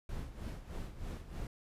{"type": "noise with tremolo", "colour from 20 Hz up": "brown", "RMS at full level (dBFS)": -40, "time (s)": [0.09, 1.47], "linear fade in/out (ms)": 2, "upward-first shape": "sine", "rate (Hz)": 3.2, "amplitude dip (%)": 70, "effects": ["resampled to 32000 Hz"]}